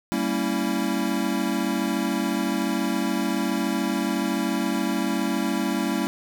square chord, G diminished seventh, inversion none, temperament equal with one note detuned, 196 / 230.1 / 277.2 / 329.6 Hz, G3 / Bb3 / Db4 / Fb4, 0 / -22 / 0 / 0 cents, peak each -29 dBFS, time 0.12-6.07 s, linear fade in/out 0 ms, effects none

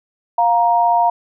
sine tone pair together, 702.7 / 938 Hz, F5 / A#5, +10 / +11 cents, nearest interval perfect fourth, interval 501 cents, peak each -14 / -14 dBFS, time 0.38-1.1 s, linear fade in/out 5 ms, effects none

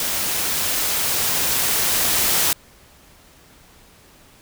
white noise with level ramp, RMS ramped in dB -23 to -18 dBFS, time 0-2.53 s, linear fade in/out 2 ms, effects pink hiss -50 dBFS RMS until 4.41 s

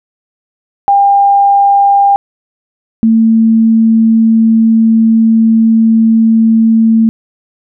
sine tone pair in turn, 800 / 224.5 Hz, G5 / A3, +35 / +35 cents, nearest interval octave + minor seventh, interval 2200 cents, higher first, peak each -4 dBFS, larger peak neither, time 0.88-2.16 / 3.03-7.09 s, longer second, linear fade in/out 0 ms, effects none

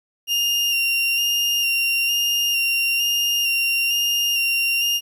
35% pulse tone with vibrato, 2794 Hz, F7, in tune, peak -16 dBFS, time 0.27-5.01 s, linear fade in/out 50 ms, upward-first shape square, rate 1.1 Hz, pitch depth 18 cents each way, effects 9-bit

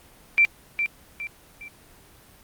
sine tone with echo, 2349 Hz, D7, in tune, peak -13 dBFS, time 0.38-0.45 s, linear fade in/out 0 ms, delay 410 ms, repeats 3, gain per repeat -8 dB, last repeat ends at 1.68 s, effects pink hiss -52 dBFS RMS until 2.43 s + Opus 24 kbps

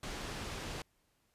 pink low-pass noise, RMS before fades -42 dBFS, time 0.03-0.82 s, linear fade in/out 2 ms, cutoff 6600 Hz, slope 12 dB/octave, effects pink hiss -75 dBFS RMS until 1.34 s + resampled to 32000 Hz

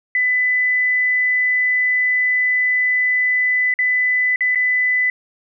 sine tone with dropouts, 2000 Hz, B6, 21 cents sharp, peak -14 dBFS, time 0.15-5.1 s, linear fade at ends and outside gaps 2 ms, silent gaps 3.74-3.789 / 4.36-4.407 / 4.549-4.556 s, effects none

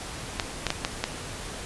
clicks, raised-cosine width 0.2 ms, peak -7 dBFS, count 5, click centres 0.398 / 0.667 / 0.704 / 0.849 / 1.04 s, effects pink hiss -37 dBFS RMS until 1.65 s + resampled to 24000 Hz

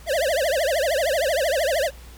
square tone with vibrato, 596 Hz, D5, 25 cents sharp, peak -20 dBFS, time 0.06-1.91 s, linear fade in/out 50 ms, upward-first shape triangle, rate 13 Hz, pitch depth 290 cents each way, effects added 60 Hz sine -41 dBFS peak until 2.17 s + pink hiss -48 dBFS RMS until 2.17 s

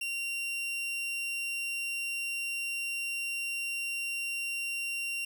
40% pulse tone, 2760 Hz, F7, 21 cents flat, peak -31 dBFS, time 0.01-5.25 s, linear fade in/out 5 ms, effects none

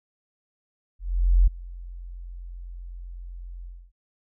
sine tone with ADSR envelope, 43.88 Hz, F1, 9 cents sharp, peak -12 dBFS, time 0.99-3.92 s, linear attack 480 ms, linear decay 10 ms, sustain -23 dB, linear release 270 ms, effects none

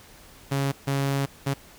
sawtooth tone bursts at uneven times, 138.3 Hz, C#3, 4 cents flat, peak -19 dBFS, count 3, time 0.51-0.72 / 0.87-1.26 / 1.46-1.54 s, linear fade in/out 10 ms, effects pink hiss -50 dBFS RMS until 1.78 s

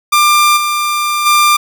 sawtooth tone with level steps, 1192 Hz, D6, 25 cents sharp, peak -3 / -9 / -3 dBFS, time 0.12-1.57 s, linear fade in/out 10 ms, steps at 0.56 / 1.25 s, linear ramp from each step 20 ms, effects none

